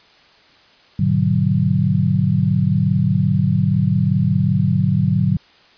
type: chord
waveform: sine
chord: G# half-diminished seventh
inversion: none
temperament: just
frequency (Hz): 103.83 / 124.59 / 149.51 / 186.89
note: G#2 / B2 / D3 / F#3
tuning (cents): 0 / +16 / +31 / +18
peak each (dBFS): -20 / -21 / -18 / -18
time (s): 0.99-5.37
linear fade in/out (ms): 5
effects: white hiss -50 dBFS RMS until 5.77 s + resampled to 11025 Hz